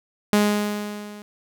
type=tone with level ramp; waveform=sawtooth; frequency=207.8 Hz; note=G#3; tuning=1 cent sharp; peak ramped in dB=-10 to -34 dBFS; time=0.33-1.22 s; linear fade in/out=0 ms; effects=none